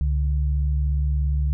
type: tone pair together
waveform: sine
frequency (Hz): 68.86 / 145.9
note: C#2 / D3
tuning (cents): -11 / -11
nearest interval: octave + minor second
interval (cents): 1300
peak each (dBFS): -19 / -28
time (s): 0.01-1.53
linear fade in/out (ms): 0
effects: none